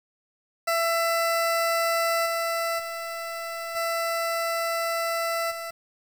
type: tone with level steps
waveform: 20% pulse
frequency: 668 Hz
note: E5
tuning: 23 cents sharp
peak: -17 / -20 / -26 / -20 / -27 dBFS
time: 0.67-5.71 s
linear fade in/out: 10 ms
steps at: 2.25 / 2.78 / 3.75 / 5.5 s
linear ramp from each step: 20 ms
effects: 8-bit